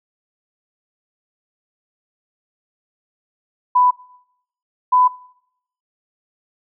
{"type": "tone pair in turn", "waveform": "sine", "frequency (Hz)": [994, 1000.3], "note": ["B5", "B5"], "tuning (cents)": [11, 22], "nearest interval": "unison", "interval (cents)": 11, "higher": "second", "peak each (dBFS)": -10, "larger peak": "neither", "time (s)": [[3.75, 3.91], [4.92, 5.08]], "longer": "neither", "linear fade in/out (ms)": 10, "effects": ["noise-tail reverb RT60 0.8 s tail -23 dB re dry"]}